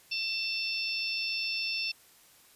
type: harmonic tone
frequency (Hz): 891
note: A5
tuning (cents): +22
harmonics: 3 / 4 / 5 / 6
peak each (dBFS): -33 / -41 / -40 / -34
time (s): 0.11-1.92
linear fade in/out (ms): 10
effects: white hiss -59 dBFS RMS until 2.55 s + resampled to 32000 Hz